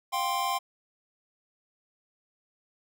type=chord; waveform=square; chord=F suspended second; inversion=none; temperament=equal with one note detuned; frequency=703.3 / 784 / 1046.5 Hz; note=F5 / G5 / C6; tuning=+12 / 0 / 0 cents; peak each=-35 / -32 / -30 dBFS; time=0.12-0.59 s; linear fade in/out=20 ms; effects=none